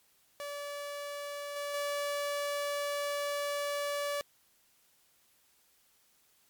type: tone with level steps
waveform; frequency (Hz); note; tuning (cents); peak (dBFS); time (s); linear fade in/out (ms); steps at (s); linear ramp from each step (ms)
sawtooth; 576; D5; -34; -34 / -31 / -28; 0.4-4.21; 0; 1.56 / 1.74; 2
effects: white hiss -68 dBFS RMS until 6.49 s + MP3 96 kbps